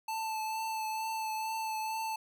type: tone with vibrato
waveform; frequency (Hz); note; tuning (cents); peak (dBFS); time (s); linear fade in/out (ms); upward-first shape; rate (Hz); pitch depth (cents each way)
square; 880; A5; 0; -34; 0.08-2.16; 5; triangle; 2.2; 22
effects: none